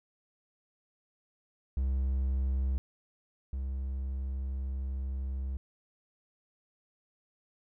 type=tone pair in turn; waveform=triangle; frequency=66 / 66.42 Hz; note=C2 / C2; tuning=+16 / +27 cents; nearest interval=unison; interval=11 cents; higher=second; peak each=-25 / -30 dBFS; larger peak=first; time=1.77-2.78 / 3.53-5.57 s; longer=second; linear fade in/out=0 ms; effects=none

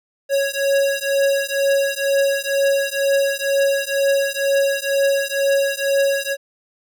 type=beating tone pair; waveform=square; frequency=552 / 554.1 Hz; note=C#5 / C#5; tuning=-7 / -1 cents; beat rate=2.1 Hz; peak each=-20 dBFS; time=0.29-6.37 s; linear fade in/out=50 ms; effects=none

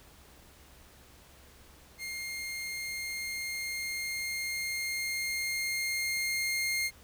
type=tone with level ramp; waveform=sawtooth; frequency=2124 Hz; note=C7; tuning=25 cents sharp; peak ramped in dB=-33 to -25 dBFS; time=1.98-6.91 s; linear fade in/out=50 ms; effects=added 68 Hz sine -60 dBFS peak until 7.03 s + pink hiss -57 dBFS RMS until 7.03 s

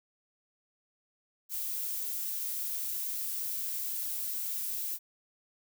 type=noise; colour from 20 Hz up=violet; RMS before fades=-35 dBFS; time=1.49-4.99 s; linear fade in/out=50 ms; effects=none

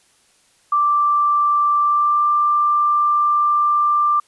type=tone with pitch glide; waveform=sine; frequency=1174.7 to 1184.2 Hz; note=D6 to D6; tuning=0 to +14 cents; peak=-13 dBFS; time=0.72-4.2 s; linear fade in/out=5 ms; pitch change=+14 cents; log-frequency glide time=1.81-2.24 s; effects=white hiss -57 dBFS RMS until 4.27 s + resampled to 24000 Hz

